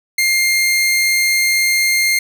sawtooth tone, 2114 Hz, C7, 17 cents sharp, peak -9 dBFS, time 0.18-2.19 s, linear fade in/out 5 ms, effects none

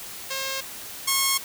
5% pulse tone pair in turn, 536 / 1086 Hz, C5 / C#6, +42 / -36 cents, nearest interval octave, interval 1222 cents, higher second, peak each -16 / -8 dBFS, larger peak second, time 0.3-0.61 / 1.07-1.38 s, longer neither, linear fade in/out 10 ms, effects white hiss -38 dBFS RMS until 1.44 s

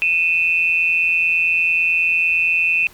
sine tone pair together, 2489 / 2658 Hz, D#7 / E7, 0 / +14 cents, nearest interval minor second, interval 114 cents, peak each -17 dBFS, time 0.02-2.87 s, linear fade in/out 0 ms, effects pink hiss -46 dBFS RMS until 2.93 s

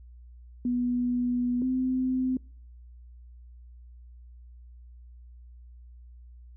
sine tone pair in turn, 245.4 / 257.3 Hz, B3 / C4, -11 / -29 cents, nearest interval minor second, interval 82 cents, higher second, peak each -24 dBFS, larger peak neither, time 0.65-1.62 / 1.62-2.37 s, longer first, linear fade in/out 2 ms, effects noise-tail reverb RT60 0.5 s tail -26 dB re dry + added 60 Hz sine -46 dBFS peak until 6.56 s

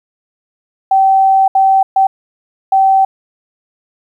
sine tone bursts at uneven times, 772 Hz, G5, 27 cents flat, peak -6 dBFS, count 4, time 0.91-1.48 / 1.55-1.83 / 1.96-2.07 / 2.72-3.05 s, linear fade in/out 5 ms, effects 8-bit

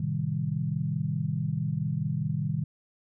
sine chord, A half-diminished seventh, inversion none, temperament equal, 110 / 130.81 / 155.56 / 196 Hz, A2 / C3 / Eb3 / G3, 0 / 0 / 0 / 0 cents, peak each -35 / -32 / -29 / -35 dBFS, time 0-2.64 s, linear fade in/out 5 ms, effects none

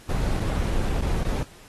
brown noise with dropouts, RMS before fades -24 dBFS, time 0.09-1.43 s, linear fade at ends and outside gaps 2 ms, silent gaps 0.397-0.403 / 1.011-1.023 / 1.233-1.249 s, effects pink hiss -50 dBFS RMS until 1.68 s + AAC 32 kbps

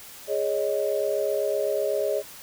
sine chord, Ab suspended fourth, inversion none, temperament equal, 415.3 / 554.4 / 622.3 Hz, Ab4 / Db5 / Eb5, 0 / 0 / 0 cents, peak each -27 dBFS, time 0.27-2.23 s, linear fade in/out 50 ms, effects white hiss -44 dBFS RMS until 2.42 s

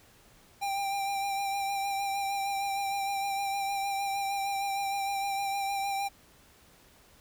square tone with vibrato, 792 Hz, G5, 18 cents sharp, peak -30 dBFS, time 0.61-6.09 s, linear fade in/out 20 ms, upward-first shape sine, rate 6.5 Hz, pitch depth 23 cents each way, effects pink hiss -59 dBFS RMS until 7.2 s

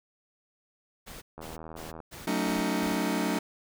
pink noise bursts, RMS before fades -44 dBFS, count 6, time 1.06-2.97 s, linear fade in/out 20 ms, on 160 ms, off 190 ms
click train, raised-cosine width 1 ms, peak -28 dBFS, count 51, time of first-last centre 1.38-2.003 s, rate 80.3 Hz
sawtooth chord, D# half-diminished seventh, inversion first, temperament just, 186.68 / 224 / 280 / 311.1 Hz, F#3 / A3 / C#4 / D#4, +16 / +31 / +18 / 0 cents, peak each -28 dBFS, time 2.27-3.39 s, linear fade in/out 5 ms
effects none

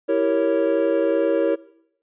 triangle chord, E diminished seventh, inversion none, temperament equal with one note detuned, 329.6 / 392 / 462.9 / 554.4 Hz, E4 / G4 / Bb4 / Db5, 0 / 0 / -12 / 0 cents, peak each -21 / -24 / -20 / -19 dBFS, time 0.08-1.56 s, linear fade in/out 20 ms, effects noise-tail reverb RT60 0.7 s tail -19 dB re dry + resampled to 8000 Hz

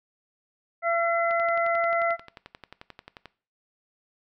harmonic tone, 677 Hz, E5, 46 cents sharp, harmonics 1 / 2 / 3, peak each -24 / -27 / -29 dBFS, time 0.82-2.17 s, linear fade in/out 50 ms
click train, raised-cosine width 0.3 ms, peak -25 dBFS, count 23, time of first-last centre 1.31-3.257 s, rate 11.3 Hz
effects noise-tail reverb RT60 0.4 s tail -19 dB re dry

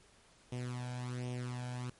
sawtooth tone with flanger, 124.1 Hz, B2, 9 cents sharp, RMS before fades -40 dBFS, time 0.52-1.9 s, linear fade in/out 5 ms, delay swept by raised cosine 0.33 to 1.29 ms, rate 1.3 Hz, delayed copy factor +0.7, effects pink hiss -64 dBFS RMS until 1.99 s + MP3 48 kbps

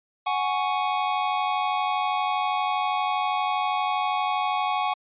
square chord, F# suspended second, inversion none, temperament just, 740 / 832.5 / 1110 Hz, F#5 / G#5 / C#6, 0 / +4 / +2 cents, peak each -28 dBFS, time 0.26-4.94 s, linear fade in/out 10 ms, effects resampled to 8000 Hz

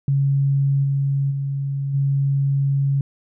sine tone with level steps, 138.59 Hz, C#3, in tune, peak -15 / -17 / -21 / -16 dBFS, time 0.08-3.01 s, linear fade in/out 2 ms, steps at 0.83 / 1.3 / 1.93 s, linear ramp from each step 20 ms, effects none

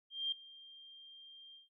sine tone with ADSR envelope, 3187 Hz, G7, 28 cents sharp, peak -31 dBFS, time 0.1-1.69 s, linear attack 220 ms, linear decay 5 ms, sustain -21 dB, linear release 150 ms, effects noise-tail reverb RT60 0.1 s tail -20 dB re dry

